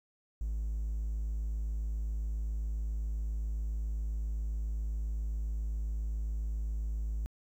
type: tone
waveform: triangle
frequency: 53.7 Hz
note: A1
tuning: 41 cents flat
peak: -29 dBFS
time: 0.41-7.26 s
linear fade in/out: 0 ms
effects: tanh soft clip ceiling -25 dBFS + 11-bit